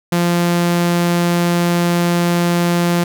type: tone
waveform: sawtooth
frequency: 173.2 Hz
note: F3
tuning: 14 cents flat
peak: -9 dBFS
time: 0.12-3.04 s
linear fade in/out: 5 ms
effects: none